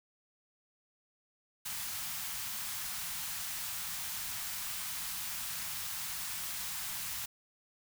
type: band-stop noise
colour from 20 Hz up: white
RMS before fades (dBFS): -39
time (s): 1.65-7.26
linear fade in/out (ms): 10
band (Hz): 200 to 800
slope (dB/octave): 24
effects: none

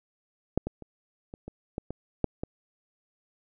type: clicks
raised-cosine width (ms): 2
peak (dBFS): -10 / -18 / -29 / -27 / -26 / -18 / -21 / -10 / -18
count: 9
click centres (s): 0.576 / 0.67 / 0.823 / 1.339 / 1.48 / 1.781 / 1.906 / 2.243 / 2.435
effects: none

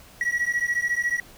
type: beating tone pair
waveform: triangle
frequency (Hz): 1917 / 1931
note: A#6 / B6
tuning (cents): +48 / -39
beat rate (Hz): 14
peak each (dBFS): -23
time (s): 0.21-1.2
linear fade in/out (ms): 2
effects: tanh soft clip ceiling -13 dBFS + pink hiss -49 dBFS RMS until 1.37 s

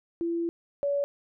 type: tone pair in turn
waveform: sine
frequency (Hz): 337.6 / 567.8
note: E4 / C#5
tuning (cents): +41 / +41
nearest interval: major sixth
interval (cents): 900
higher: second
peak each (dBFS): -26 / -24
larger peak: second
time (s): 0.21-0.49 / 0.83-1.04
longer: first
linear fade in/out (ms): 0
effects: none

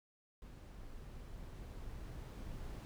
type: noise with level ramp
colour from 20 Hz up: brown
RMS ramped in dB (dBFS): -52 to -45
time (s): 0.42-2.85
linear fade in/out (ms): 0
effects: none

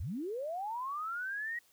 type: linear sweep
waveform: sine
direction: up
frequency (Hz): 60 to 1917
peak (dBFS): -35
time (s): 0-1.59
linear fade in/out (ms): 5
effects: white hiss -67 dBFS RMS until 1.72 s

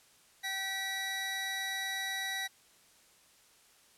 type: tone pair together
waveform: 25% pulse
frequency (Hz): 770.4 / 1940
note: G5 / B6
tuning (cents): -30 / -31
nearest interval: octave + major third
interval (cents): 1599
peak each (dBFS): -38 / -31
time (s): 0.43-2.48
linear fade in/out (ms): 20
effects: white hiss -63 dBFS RMS until 3.97 s + low-pass 11000 Hz 12 dB/octave

